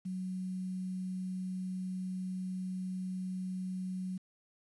sine tone with quantisation, 185.4 Hz, F#3, 4 cents sharp, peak -35 dBFS, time 0.05-4.18 s, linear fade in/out 10 ms, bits 10, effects resampled to 24000 Hz

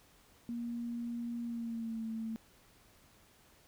sine tone with pitch glide, 236.2 to 223.7 Hz, A#3 to A3, +23 to +29 cents, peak -36 dBFS, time 0.49-2.36 s, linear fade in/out 0 ms, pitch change -94 cents, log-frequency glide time 1.43-2.02 s, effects pink hiss -64 dBFS RMS until 3.67 s

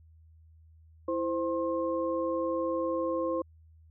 sine tone cluster, 331.2 / 519 / 1066 Hz, E4 / C5 / C6, +8 / -14 / +32 cents, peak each -32 / -30 / -36 dBFS, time 1.08-3.42 s, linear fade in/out 5 ms, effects added 80 Hz sine -54 dBFS peak until 3.9 s

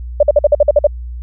sine tone bursts, 587.3 Hz, D5, in tune, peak -4 dBFS, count 9, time 0.2-0.87 s, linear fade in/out 5 ms, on 30 ms, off 50 ms, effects added 60 Hz sine -23 dBFS peak until 1.22 s

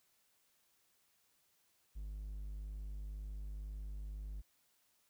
triangle tone, 51 Hz, G#1, 31 cents flat, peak -40 dBFS, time 1.95-4.42 s, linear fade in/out 20 ms, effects white hiss -75 dBFS RMS until 5.09 s

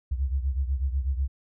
sine beating tone pair, 65.41 / 73.51 Hz, C2 / D2, 0 / +2 cents, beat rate 8.1 Hz, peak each -25 / -30 dBFS, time 0.11-1.28 s, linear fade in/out 10 ms, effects none

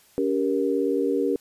sine chord, G diminished, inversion second, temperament just, 282.2 / 392 / 470.4 Hz, Db4 / G4 / Bb4, +31 / 0 / +16 cents, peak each -25 / -25 / -25 dBFS, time 0.18-1.36 s, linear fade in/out 0 ms, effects white hiss -57 dBFS RMS until 1.4 s + resampled to 32000 Hz

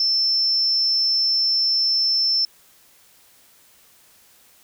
sine tone with amplitude modulation, 5330 Hz, E8, 18 cents sharp, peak -15 dBFS, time 0-2.45 s, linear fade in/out 2 ms, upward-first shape sine, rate 279 Hz, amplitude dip 35%, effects white hiss -54 dBFS RMS until 4.63 s

